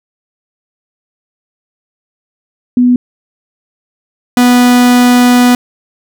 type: tone pair in turn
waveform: sine / 45% pulse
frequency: 246.9 / 246 Hz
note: B3 / B3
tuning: 0 / -7 cents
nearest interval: unison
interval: 7 cents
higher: first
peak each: -4 dBFS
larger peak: neither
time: 2.77-2.96 / 4.37-5.55 s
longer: second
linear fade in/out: 2 ms
effects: none